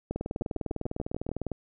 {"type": "two click trains", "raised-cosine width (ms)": 2, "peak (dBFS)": [-18, -20], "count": [29, 7], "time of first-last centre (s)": [[0.11, 1.517], [0.42, 1.291]], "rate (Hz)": [19.9, 6.89], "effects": []}